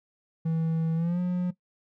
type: tone with pitch glide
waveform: triangle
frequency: 162.5 to 179.27 Hz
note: E3 to F3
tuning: -24 to +46 cents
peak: -22 dBFS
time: 0.45-1.51 s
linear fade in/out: 10 ms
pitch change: +170 cents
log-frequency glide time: 0.95-1.2 s
effects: noise-tail reverb RT60 0.1 s tail -17 dB re dry